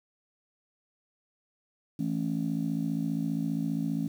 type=chord; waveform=sine; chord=A major; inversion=second; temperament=just; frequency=165 / 220 / 275 Hz; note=E3 / A3 / C#4; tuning=+2 / 0 / -14 cents; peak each=-31 dBFS; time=1.99-4.08 s; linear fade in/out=5 ms; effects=tanh soft clip ceiling -20 dBFS + 9-bit